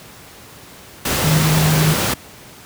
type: tone in noise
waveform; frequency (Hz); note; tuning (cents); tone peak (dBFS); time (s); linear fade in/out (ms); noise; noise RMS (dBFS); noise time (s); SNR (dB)
sine; 155.56; D#3; 0; -13; 1.24-1.94; 5; pink; -18; 1.05-2.14; +2
effects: pink hiss -40 dBFS RMS until 2.65 s + high-pass 80 Hz 12 dB/octave